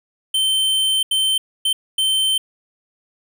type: tone bursts at uneven times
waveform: square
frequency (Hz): 3100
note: G7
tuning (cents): -20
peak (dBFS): -16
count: 4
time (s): 0.34-1.03 / 1.11-1.38 / 1.65-1.73 / 1.98-2.38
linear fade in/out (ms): 5
effects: none